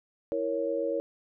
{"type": "chord", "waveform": "sine", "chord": "A# diminished", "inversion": "second", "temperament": "equal", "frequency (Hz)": [329.6, 466.2, 554.4], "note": ["E4", "A#4", "C#5"], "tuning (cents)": [0, 0, 0], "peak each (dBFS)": [-34, -31, -30], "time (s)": [0.32, 1], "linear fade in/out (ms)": 0, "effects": []}